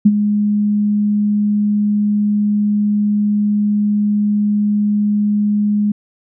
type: tone with ADSR envelope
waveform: sine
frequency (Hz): 207.7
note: G#3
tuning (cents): 0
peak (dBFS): -3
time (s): 0.05-5.92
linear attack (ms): 11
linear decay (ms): 45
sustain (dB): -9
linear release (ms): 6
effects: none